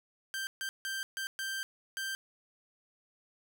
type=tone bursts at uneven times; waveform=sawtooth; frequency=1570 Hz; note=G6; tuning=2 cents sharp; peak=-31 dBFS; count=6; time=0.34-0.47 / 0.61-0.69 / 0.85-1.03 / 1.17-1.27 / 1.39-1.63 / 1.97-2.15 s; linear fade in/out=0 ms; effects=none